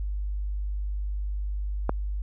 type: click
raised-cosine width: 1 ms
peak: -10 dBFS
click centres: 1.894 s
effects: added 50 Hz sine -27 dBFS peak until 2.22 s